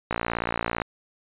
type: click train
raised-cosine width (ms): 0.5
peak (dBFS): -10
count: 42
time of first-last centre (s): 0.11-0.818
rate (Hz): 57.9
effects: resampled to 8000 Hz